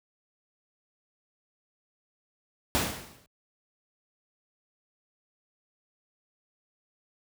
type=noise with exponential decay; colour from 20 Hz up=pink; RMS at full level=-23 dBFS; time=2.75-3.26 s; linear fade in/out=0 ms; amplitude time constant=110 ms; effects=high-pass 60 Hz 12 dB/octave